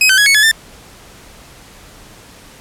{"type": "tone with pitch steps", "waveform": "sawtooth", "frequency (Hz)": [2533, 1536, 1672, 2211, 1707, 1786], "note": ["D#7", "G6", "G#6", "C#7", "G#6", "A6"], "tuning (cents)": [30, -36, 11, -5, 47, 25], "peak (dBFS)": -4, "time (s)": [0.01, 0.514], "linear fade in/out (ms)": 2, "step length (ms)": 84, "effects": ["pink hiss -40 dBFS RMS until 2.6 s", "low-pass 12000 Hz 12 dB/octave"]}